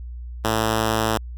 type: tone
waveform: 5% pulse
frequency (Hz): 110.8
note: A2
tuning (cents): +13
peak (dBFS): -8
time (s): 0.44-1.18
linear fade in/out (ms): 10
effects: added 60 Hz sine -31 dBFS peak until 1.37 s